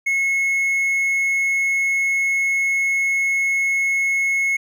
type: tone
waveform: triangle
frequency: 2180 Hz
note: C#7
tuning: 29 cents flat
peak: -15 dBFS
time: 0.06-4.57 s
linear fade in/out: 10 ms
effects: none